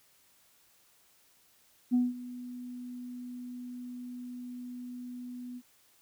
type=tone with ADSR envelope; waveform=sine; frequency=246.9 Hz; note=B3; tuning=in tune; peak=-20 dBFS; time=1.91-5.62 s; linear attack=32 ms; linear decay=190 ms; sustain=-19 dB; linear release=51 ms; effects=tanh soft clip ceiling -19 dBFS + white hiss -65 dBFS RMS until 6.01 s